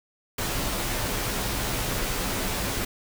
pink noise with comb filter, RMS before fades -28 dBFS, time 0.38-2.85 s, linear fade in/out 5 ms, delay 13 ms, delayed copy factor -0.6, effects none

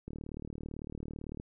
click train, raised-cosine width 3 ms, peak -28 dBFS, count 51, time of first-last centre 0.08-1.399 s, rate 37.9 Hz, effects none

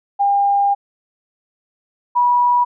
sine tone pair in turn, 803 / 973.1 Hz, G5 / B5, +41 / -26 cents, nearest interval minor third, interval 333 cents, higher second, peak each -12 / -11 dBFS, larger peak second, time 0.19-0.75 / 2.15-2.65 s, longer first, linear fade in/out 20 ms, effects none

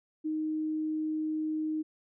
sine tone, 311.1 Hz, D#4, in tune, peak -29 dBFS, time 0.24-1.83 s, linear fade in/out 20 ms, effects none

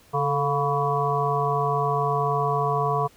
harmonic tone with a mistuned harmonic, 141.3 Hz, C#3, 34 cents sharp, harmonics 1 / 3 / 5 / 7 / 8, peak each -27 / -27 / -27 / -27 / -27 dBFS, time 0.13-3.08 s, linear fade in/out 20 ms, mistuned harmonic 3, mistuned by +57 cents, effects pink hiss -55 dBFS RMS until 3.16 s

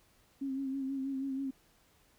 sine tone with vibrato, 269.7 Hz, C#4, 47 cents flat, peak -33 dBFS, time 0.41-1.51 s, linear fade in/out 10 ms, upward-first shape sine, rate 6.2 Hz, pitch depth 38 cents each way, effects pink hiss -67 dBFS RMS until 2.18 s

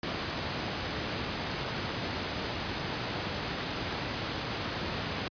pink noise, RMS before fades -33 dBFS, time 0.03-5.28 s, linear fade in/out 2 ms, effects high-pass 80 Hz 12 dB/octave + resampled to 11025 Hz

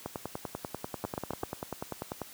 two click trains, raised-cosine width 1 ms, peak -20 / -18 dBFS, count 23 / 4, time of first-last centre 0.06-2.217 / 1.05-1.435 s, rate 10.2 / 7.79 Hz, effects white hiss -50 dBFS RMS until 2.33 s + high-pass 80 Hz 12 dB/octave

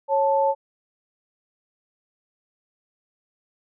sine tone pair together, 550.4 / 879 Hz, C#5 / A5, -12 / -2 cents, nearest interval minor sixth, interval 810 cents, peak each -20 dBFS, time 0.08-0.55 s, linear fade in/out 50 ms, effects none

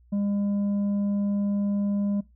sine tone with tanh clipping, 202.2 Hz, G#3, 46 cents flat, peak -24 dBFS, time 0.12-2.21 s, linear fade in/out 10 ms, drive 5 dB, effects noise-tail reverb RT60 0.2 s tail -20 dB re dry + added 60 Hz sine -54 dBFS peak until 2.35 s

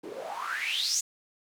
white noise with band-pass filter sweep, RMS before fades -32 dBFS, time 0.03-1.01 s, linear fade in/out 10 ms, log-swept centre 320 to 7000 Hz, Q 8.1, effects none

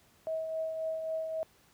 sine tone with tremolo, 641 Hz, E5, 49 cents flat, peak -30 dBFS, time 0.27-1.43 s, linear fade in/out 0 ms, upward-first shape triangle, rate 3.7 Hz, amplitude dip 45%, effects pink hiss -64 dBFS RMS until 1.73 s + high-pass 60 Hz 12 dB/octave

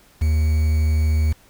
triangle tone with quantisation, 77.8 Hz, D#2, in tune, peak -13 dBFS, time 0.21-1.33 s, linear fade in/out 10 ms, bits 6, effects pink hiss -53 dBFS RMS until 1.49 s

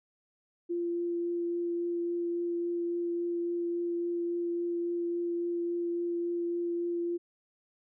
sine tone with vibrato, 344.6 Hz, F4, 23 cents flat, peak -29 dBFS, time 0.69-7.18 s, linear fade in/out 20 ms, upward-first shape triangle, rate 3.6 Hz, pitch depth 10 cents each way, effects none

